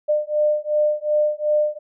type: beating tone pair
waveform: sine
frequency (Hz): 600 / 602.7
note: D5 / D5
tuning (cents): +37 / +45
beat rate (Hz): 2.7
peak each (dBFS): -20 / -20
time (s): 0.08-1.79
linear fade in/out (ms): 20
effects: none